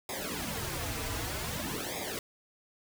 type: noise with flanger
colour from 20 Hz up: pink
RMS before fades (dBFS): -36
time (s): 0.09-2.19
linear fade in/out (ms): 2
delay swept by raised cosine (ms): 0.68 to 5.58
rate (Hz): 0.53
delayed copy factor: -0.95
effects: none